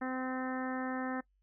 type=harmonic tone; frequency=258 Hz; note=C4; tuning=24 cents flat; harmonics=1 / 2 / 3 / 4 / 5 / 6 / 7 / 8; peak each=-36 / -43 / -42 / -47 / -45 / -48 / -45 / -56 dBFS; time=0.01-1.21 s; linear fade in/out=10 ms; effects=noise-tail reverb RT60 0.1 s tail -21 dB re dry + added 48 Hz sine -70 dBFS peak until 1.42 s